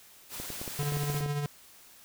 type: noise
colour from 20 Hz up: white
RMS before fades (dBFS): -40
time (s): 0.29-1.24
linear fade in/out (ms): 50
type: clicks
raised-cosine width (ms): 2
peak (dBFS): -26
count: 12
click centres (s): 0.4 / 0.503 / 0.615 / 0.678 / 0.83 / 0.922 / 0.97 / 1.035 / 1.1 / 1.145 / 1.207 / 1.261
type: tone with tremolo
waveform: square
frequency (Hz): 145.3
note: D3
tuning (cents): -18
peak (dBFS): -28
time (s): 0.79-1.46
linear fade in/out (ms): 0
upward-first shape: triangle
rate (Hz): 14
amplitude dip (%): 50
effects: white hiss -55 dBFS RMS until 2.04 s